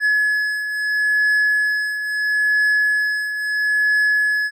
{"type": "beating tone pair", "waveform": "triangle", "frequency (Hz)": [1700, 1700.75], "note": ["G#6", "G#6"], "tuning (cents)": [40, 41], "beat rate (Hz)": 0.75, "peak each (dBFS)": [-15, -22], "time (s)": [0, 4.51], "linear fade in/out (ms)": 50, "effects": []}